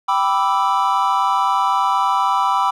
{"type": "chord", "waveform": "triangle", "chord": "E minor seventh", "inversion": "first", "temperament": "equal", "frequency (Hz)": [784, 987.8, 1174.7, 1318.5], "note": ["G5", "B5", "D6", "E6"], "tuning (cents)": [0, 0, 0, 0], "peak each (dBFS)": [-19, -16, -19, -21], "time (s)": [0.08, 2.71], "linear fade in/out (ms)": 10, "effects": []}